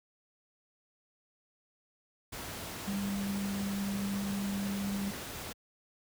sine tone in noise, 198.8 Hz, G3, 25 cents sharp, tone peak -32 dBFS, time 2.87-5.11 s, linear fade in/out 10 ms, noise pink, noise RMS -41 dBFS, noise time 2.32-5.53 s, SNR +6 dB, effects high-pass 60 Hz 12 dB/octave

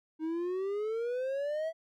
triangle exponential sweep, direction up, 311.1 to 660 Hz, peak -29 dBFS, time 0.19-1.73 s, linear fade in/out 50 ms, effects none

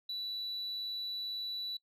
sine tone, 3951 Hz, B7, in tune, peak -34 dBFS, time 0.09-1.77 s, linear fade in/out 5 ms, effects noise-tail reverb RT60 0.1 s tail -23 dB re dry + tanh soft clip ceiling -34 dBFS

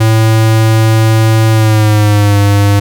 square tone with pitch glide, 111 to 101.2 Hz, A2 to G#2, +16 to -44 cents, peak -6 dBFS, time 0-2.8 s, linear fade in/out 10 ms, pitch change -160 cents, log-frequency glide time 1.51-2.38 s, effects none

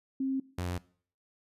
sine / sawtooth tone pair in turn, 266.8 / 89.03 Hz, C4 / F2, +34 / +34 cents, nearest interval octave + perfect fifth, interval 1900 cents, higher first, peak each -28 dBFS, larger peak neither, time 0.2-0.4 / 0.58-0.78 s, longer neither, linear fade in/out 5 ms, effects noise-tail reverb RT60 0.5 s tail -21 dB re dry + resampled to 32000 Hz

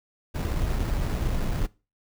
brown noise with sample-and-hold, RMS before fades -26 dBFS, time 0.34-1.67 s, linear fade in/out 20 ms, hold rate 3150 Hz, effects noise-tail reverb RT60 0.3 s tail -21 dB re dry

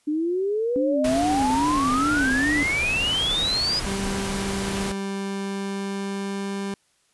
sine exponential sweep, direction up, 293.7 to 5040 Hz, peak -21 dBFS, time 0.07-3.8 s, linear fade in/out 10 ms
sine tone with vibrato, 277.2 Hz, C#4, in tune, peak -22 dBFS, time 0.76-2.63 s, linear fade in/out 0 ms, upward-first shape sine, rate 2.4 Hz, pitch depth 140 cents each way
pink noise, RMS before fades -30 dBFS, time 1.04-4.92 s, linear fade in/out 5 ms
30% pulse tone with pitch glide, 196 to 197.82 Hz, G3 to G3, 0 to +16 cents, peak -24 dBFS, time 3.86-6.74 s, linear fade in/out 2 ms, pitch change +16 cents, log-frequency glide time 4.58-6.63 s
effects white hiss -65 dBFS RMS until 7.13 s + resampled to 24000 Hz

